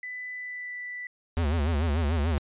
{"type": "tone with pitch glide", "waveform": "sine", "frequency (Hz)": [1996, 1976.5], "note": ["B6", "B6"], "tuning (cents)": [18, 1], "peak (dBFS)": -34, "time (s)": [0.03, 1.07], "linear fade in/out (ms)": 2, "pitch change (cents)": -17, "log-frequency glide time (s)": [0.33, 0.76]}
{"type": "tone with vibrato", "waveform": "square", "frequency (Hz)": 77.78, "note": "D#2", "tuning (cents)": 0, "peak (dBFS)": -24, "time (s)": [1.37, 2.38], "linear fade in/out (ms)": 0, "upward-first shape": "sine", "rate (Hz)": 6.8, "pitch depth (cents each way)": 170}
{"effects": ["resampled to 8000 Hz"]}